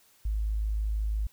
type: tone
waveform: sine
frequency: 53 Hz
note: G#1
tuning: 36 cents sharp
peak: -26 dBFS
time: 0.25-1.27 s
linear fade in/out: 5 ms
effects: white hiss -62 dBFS RMS until 1.32 s